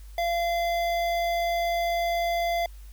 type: tone with notch filter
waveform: square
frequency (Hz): 686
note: F5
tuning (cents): -31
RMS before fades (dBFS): -26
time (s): 0.18-2.66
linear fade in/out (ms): 2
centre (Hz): 8600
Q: 0.76
effects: added 50 Hz sine -41 dBFS peak until 2.92 s + white hiss -58 dBFS RMS until 2.92 s